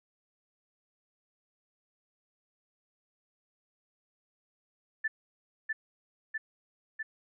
sine tone with echo, 1760 Hz, A6, in tune, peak -27 dBFS, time 5.04-5.08 s, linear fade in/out 10 ms, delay 650 ms, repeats 3, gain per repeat -2 dB, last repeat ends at 7.03 s, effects none

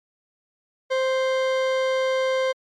40% pulse tone, 523.3 Hz, C5, in tune, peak -19 dBFS, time 0.9-2.53 s, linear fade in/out 20 ms, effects low-pass 4000 Hz 12 dB/octave + MP3 64 kbps

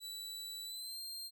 sawtooth tone with pitch glide, 3951 to 4186 Hz, B7 to C8, 0 to 0 cents, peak -40 dBFS, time 0-1.31 s, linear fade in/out 50 ms, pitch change +100 cents, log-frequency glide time 0.65-0.99 s, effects none

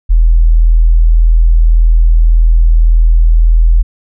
sine tone, 40.89 Hz, E1, 13 cents flat, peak -3 dBFS, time 0.09-3.83 s, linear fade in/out 20 ms, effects none

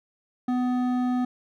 triangle tone with hard clipping, 249.6 Hz, B3, 19 cents sharp, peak -24 dBFS, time 0.48-1.25 s, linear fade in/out 5 ms, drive 14 dB, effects none

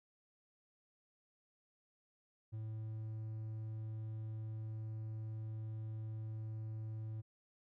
triangle tone, 109.7 Hz, A2, 5 cents flat, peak -39 dBFS, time 2.52-7.22 s, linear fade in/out 20 ms, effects none

